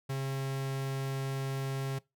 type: tone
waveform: 45% pulse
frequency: 135.2 Hz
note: C#3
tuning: 43 cents flat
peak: -32 dBFS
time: 0.09-1.99 s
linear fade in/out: 10 ms
effects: noise-tail reverb RT60 0.2 s tail -21 dB re dry